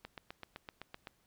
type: click train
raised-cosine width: 0.3 ms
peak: -28 dBFS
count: 9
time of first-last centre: 0.05-1.072 s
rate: 7.83 Hz
effects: pink hiss -73 dBFS RMS until 1.26 s